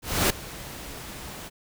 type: noise with ADSR envelope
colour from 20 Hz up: pink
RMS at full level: -20 dBFS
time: 0.02-1.5 s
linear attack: 280 ms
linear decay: 6 ms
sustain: -19 dB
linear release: 33 ms
effects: none